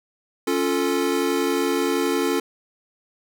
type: chord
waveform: square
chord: Db augmented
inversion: none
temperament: equal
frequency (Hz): 277.2 / 349.2 / 440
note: Db4 / F4 / A4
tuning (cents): 0 / 0 / 0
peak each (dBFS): -25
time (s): 0.47-2.4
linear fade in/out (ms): 5
effects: none